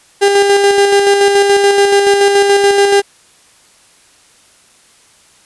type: tone with tremolo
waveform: 35% pulse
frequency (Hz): 400.8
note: G4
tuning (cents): +38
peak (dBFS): -4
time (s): 0.21-3.02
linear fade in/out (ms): 20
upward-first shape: square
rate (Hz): 7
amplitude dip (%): 35
effects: white hiss -47 dBFS RMS until 5.45 s + resampled to 24000 Hz